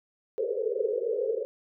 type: band-pass noise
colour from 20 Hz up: pink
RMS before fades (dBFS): -29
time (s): 0.38-1.45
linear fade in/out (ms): 0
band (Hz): 410 to 520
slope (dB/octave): 96
effects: none